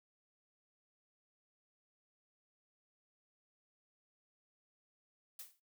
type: noise with exponential decay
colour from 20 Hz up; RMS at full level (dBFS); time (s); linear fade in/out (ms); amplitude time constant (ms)
blue; -44; 5.39-5.6; 5; 44
effects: noise-tail reverb RT60 0.2 s tail -20 dB re dry